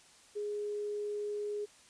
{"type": "tone", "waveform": "sine", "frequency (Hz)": 415.3, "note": "G#4", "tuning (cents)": 0, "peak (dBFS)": -34, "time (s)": [0.35, 1.66], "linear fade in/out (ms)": 20, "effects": ["white hiss -60 dBFS RMS until 1.89 s", "resampled to 22050 Hz"]}